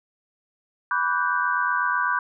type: chord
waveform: sine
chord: G major seventh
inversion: first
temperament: equal with one note detuned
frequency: 987.8 / 1153.8 / 1480 / 1568 Hz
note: B5 / D6 / F#6 / G6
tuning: 0 / -31 / 0 / 0 cents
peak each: -26 dBFS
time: 0.91-2.19 s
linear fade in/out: 2 ms
effects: none